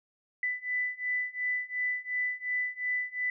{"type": "beating tone pair", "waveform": "sine", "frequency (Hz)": [1991, 1993.8], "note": ["B6", "B6"], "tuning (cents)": [14, 16], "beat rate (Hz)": 2.8, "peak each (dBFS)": [-33, -32], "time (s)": [0.43, 3.3], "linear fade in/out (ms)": 2, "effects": []}